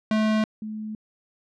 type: tone pair in turn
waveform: square / sine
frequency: 216.6 / 215.4 Hz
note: A3 / A3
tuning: -27 / -37 cents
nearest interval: unison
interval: 10 cents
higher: first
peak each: -20 / -30 dBFS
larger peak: first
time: 0.11-0.44 / 0.62-0.95 s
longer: neither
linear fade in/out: 2 ms
effects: low-pass 4000 Hz 12 dB/octave